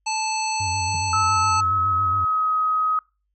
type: harmonic tone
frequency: 875 Hz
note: A5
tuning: 10 cents flat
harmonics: 1 / 3 / 5 / 7 / 9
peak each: -24 / -29 / -31 / -32 / -34 dBFS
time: 0.06-1.61 s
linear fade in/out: 10 ms
type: tone with vibrato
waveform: triangle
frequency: 92.5 Hz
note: F#2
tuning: in tune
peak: -26 dBFS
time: 0.6-2.25 s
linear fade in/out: 5 ms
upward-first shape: square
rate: 7.2 Hz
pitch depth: 98 cents each way
type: tone with exponential decay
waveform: triangle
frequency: 150.7 Hz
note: D3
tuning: 45 cents sharp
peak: -25 dBFS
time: 0.94-1.02 s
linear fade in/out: 5 ms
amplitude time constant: 17 ms
type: tone with pitch glide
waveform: sine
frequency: 1301 to 1263.2 Hz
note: E6 to D#6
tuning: -23 to +26 cents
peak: -18 dBFS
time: 1.13-2.99 s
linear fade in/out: 2 ms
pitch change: -51 cents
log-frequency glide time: 1.23-2.55 s
effects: noise-tail reverb RT60 0.3 s tail -26 dB re dry + added 50 Hz sine -70 dBFS peak until 3.34 s